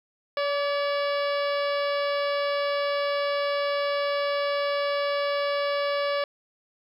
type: harmonic tone with a mistuned harmonic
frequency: 570 Hz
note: C#5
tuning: 48 cents sharp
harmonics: 1 / 2 / 3 / 4 / 5 / 6 / 7 / 8 / 9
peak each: -25 / -31 / -35 / -37 / -39 / -41 / -42 / -43 / -44 dBFS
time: 0.37-6.24 s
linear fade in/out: 2 ms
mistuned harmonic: 2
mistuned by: +24 cents
effects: 10-bit